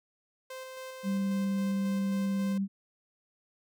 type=tone with tremolo; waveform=sawtooth; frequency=520 Hz; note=C5; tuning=11 cents flat; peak=-36 dBFS; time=0.5-2.58 s; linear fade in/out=5 ms; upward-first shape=square; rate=3.7 Hz; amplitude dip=25%
type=tone with vibrato; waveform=sine; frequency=196 Hz; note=G3; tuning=in tune; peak=-27 dBFS; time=1.03-2.68 s; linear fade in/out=50 ms; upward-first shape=sine; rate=19 Hz; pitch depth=9 cents each way
effects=none